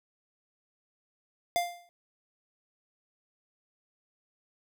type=tone with exponential decay; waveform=square; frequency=698.5 Hz; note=F5; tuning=in tune; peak=-23 dBFS; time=1.56-1.89 s; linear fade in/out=0 ms; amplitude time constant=71 ms; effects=none